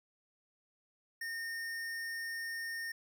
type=tone with hard clipping; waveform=sine; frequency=1830 Hz; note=A#6; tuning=32 cents flat; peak=-39 dBFS; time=1.21-2.92 s; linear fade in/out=5 ms; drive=17 dB; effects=none